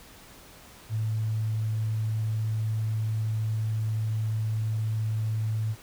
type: tone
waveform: sine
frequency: 109.6 Hz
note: A2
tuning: 6 cents flat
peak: -25 dBFS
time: 0.89-5.76 s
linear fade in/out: 50 ms
effects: pink hiss -50 dBFS RMS until 5.82 s